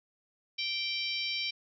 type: harmonic tone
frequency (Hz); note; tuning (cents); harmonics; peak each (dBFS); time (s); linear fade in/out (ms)
780; G5; -9; 3 / 4 / 5 / 6 / 7; -36 / -37 / -38 / -39 / -39; 0.58-1.51; 10
effects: none